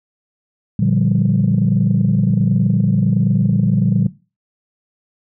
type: chord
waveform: sine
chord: G minor seventh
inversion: first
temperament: equal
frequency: 116.54 / 146.83 / 174.61 / 196 Hz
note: Bb2 / D3 / F3 / G3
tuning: 0 / 0 / 0 / 0 cents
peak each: -17 dBFS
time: 0.79-4.07 s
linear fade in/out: 5 ms
effects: noise-tail reverb RT60 0.3 s tail -18 dB re dry + tanh soft clip ceiling -5 dBFS